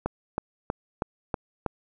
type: click train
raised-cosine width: 1 ms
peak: -12 dBFS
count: 6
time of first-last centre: 0.06-1.663 s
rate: 3.12 Hz
effects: none